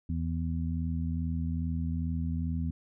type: harmonic tone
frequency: 82.41 Hz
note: E2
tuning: in tune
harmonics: 1 / 2 / 3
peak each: -31 / -34 / -36 dBFS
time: 0.09-2.71 s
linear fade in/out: 5 ms
effects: none